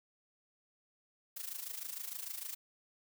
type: noise with amplitude modulation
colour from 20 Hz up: blue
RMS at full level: -40 dBFS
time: 1.36-2.55 s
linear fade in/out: 10 ms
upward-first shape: sine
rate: 26.6 Hz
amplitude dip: 75%
effects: none